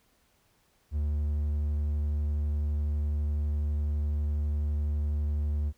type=tone; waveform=triangle; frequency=74 Hz; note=D2; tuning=14 cents sharp; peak=-24 dBFS; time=0.91-5.73 s; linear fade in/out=50 ms; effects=pink hiss -68 dBFS RMS until 5.77 s